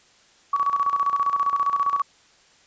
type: tone with tremolo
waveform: sine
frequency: 1131 Hz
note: C#6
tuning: 34 cents sharp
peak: -17 dBFS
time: 0.53-2.02 s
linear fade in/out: 5 ms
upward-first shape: square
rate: 15 Hz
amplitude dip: 65%
effects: white hiss -56 dBFS RMS until 2.66 s + resampled to 16000 Hz